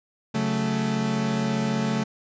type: chord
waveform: 40% pulse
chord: F# minor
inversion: second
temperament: equal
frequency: 138.59 / 185 / 220 Hz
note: C#3 / F#3 / A3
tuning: 0 / 0 / 0 cents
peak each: -28 / -29 / -24 dBFS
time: 0.34-2.04 s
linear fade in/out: 10 ms
effects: resampled to 16000 Hz